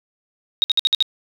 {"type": "tone bursts", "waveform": "sine", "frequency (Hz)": 3760, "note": "A#7", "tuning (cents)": 14, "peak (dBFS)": -12, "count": 6, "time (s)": [0.62, 1.025], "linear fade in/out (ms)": 0, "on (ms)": 20, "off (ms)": 57, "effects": []}